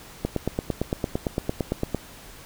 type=click train; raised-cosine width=2 ms; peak=-10 dBFS; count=16; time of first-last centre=0.25-1.947 s; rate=8.84 Hz; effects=pink hiss -45 dBFS RMS until 2.45 s